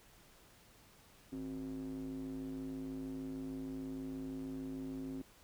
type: tone with band-pass filter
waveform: square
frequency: 53.2 Hz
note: G#1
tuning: 42 cents sharp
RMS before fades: -43 dBFS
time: 1.32-5.22 s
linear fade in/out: 5 ms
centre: 290 Hz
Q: 7.4
effects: pink hiss -63 dBFS RMS until 5.43 s